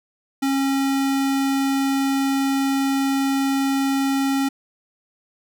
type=tone; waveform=square; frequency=272.5 Hz; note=C#4; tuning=29 cents flat; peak=-19 dBFS; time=0.42-4.49 s; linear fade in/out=10 ms; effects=none